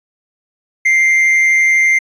triangle tone with amplitude modulation, 2096 Hz, C7, 2 cents sharp, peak -5 dBFS, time 0.85-1.99 s, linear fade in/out 10 ms, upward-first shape sine, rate 160 Hz, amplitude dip 40%, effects resampled to 22050 Hz

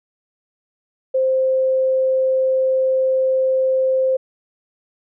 sine tone, 523.3 Hz, C5, in tune, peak -14 dBFS, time 1.14-4.17 s, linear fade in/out 10 ms, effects none

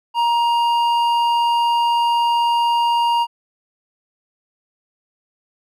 sine tone with hard clipping, 941 Hz, A#5, 16 cents sharp, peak -16 dBFS, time 0.14-3.27 s, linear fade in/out 50 ms, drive 8 dB, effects none

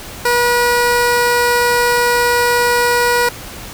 15% pulse tone, 482.9 Hz, B4, 39 cents flat, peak -5 dBFS, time 0.25-3.29 s, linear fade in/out 5 ms, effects pink hiss -31 dBFS RMS until 3.73 s

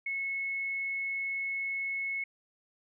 sine tone, 2191 Hz, C#7, 21 cents flat, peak -31 dBFS, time 0.06-2.24 s, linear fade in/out 5 ms, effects none

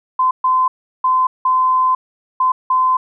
sine tone bursts at uneven times, 1028 Hz, C6, 31 cents flat, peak -11 dBFS, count 6, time 0.19-0.31 / 0.44-0.68 / 1.04-1.27 / 1.45-1.95 / 2.4-2.52 / 2.7-2.97 s, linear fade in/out 5 ms, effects none

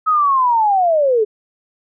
sine linear sweep, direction down, 1286 to 411.1 Hz, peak -11 dBFS, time 0.06-1.25 s, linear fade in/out 20 ms, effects none

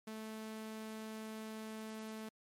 sawtooth tone, 218.8 Hz, A3, 9 cents flat, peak -40 dBFS, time 0.07-2.29 s, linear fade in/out 5 ms, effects MP3 64 kbps

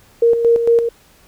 sine tone with tremolo, 466.2 Hz, A#4, in tune, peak -8 dBFS, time 0.22-0.89 s, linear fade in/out 5 ms, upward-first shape square, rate 4.4 Hz, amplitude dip 55%, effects pink hiss -50 dBFS RMS until 1.27 s

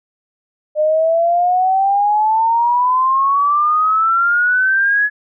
sine exponential sweep, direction up, 603 to 1700 Hz, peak -11 dBFS, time 0.75-5.1 s, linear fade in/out 50 ms, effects none

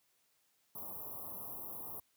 white band-stop noise, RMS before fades -45 dBFS, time 0.75-2 s, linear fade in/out 5 ms, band 1200 to 11000 Hz, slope 96 dB/octave, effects white hiss -75 dBFS RMS until 2.16 s + high-pass 60 Hz 12 dB/octave

